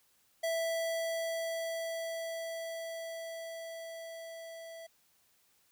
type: tone with level ramp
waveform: square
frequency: 659.3 Hz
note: E5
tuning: in tune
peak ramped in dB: -31 to -46 dBFS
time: 0.43-4.87 s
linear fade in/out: 10 ms
effects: white hiss -70 dBFS RMS until 5.71 s